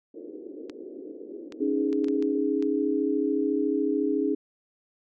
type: band-pass noise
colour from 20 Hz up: pink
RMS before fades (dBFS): -41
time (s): 0.14-2.39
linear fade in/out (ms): 5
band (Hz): 280 to 460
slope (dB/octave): 48
type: clicks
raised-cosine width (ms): 0.2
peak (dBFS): -26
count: 7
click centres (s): 0.697 / 1.523 / 1.929 / 2.044 / 2.084 / 2.225 / 2.625
type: chord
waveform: sine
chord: C# suspended second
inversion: none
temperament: equal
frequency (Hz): 277.2 / 311.1 / 415.3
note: C#4 / D#4 / G#4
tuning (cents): 0 / 0 / 0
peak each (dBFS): -27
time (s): 1.6-4.35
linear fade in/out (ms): 10
effects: none